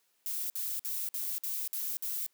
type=noise bursts; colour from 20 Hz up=violet; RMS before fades=-35 dBFS; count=7; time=0.26-2.264 s; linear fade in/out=0 ms; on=240 ms; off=54 ms; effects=white hiss -73 dBFS RMS until 2.33 s + high-pass 200 Hz 12 dB/octave